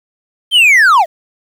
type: linear sweep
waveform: triangle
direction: down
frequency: 3200 to 587.3 Hz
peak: -3 dBFS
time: 0.51-1.06 s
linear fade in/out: 50 ms
effects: 7-bit